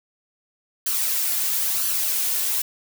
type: noise with flanger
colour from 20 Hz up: blue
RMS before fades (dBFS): -23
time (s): 0.86-2.62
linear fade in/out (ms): 5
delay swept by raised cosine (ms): 0.66 to 2.86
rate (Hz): 1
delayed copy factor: +0.5
effects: none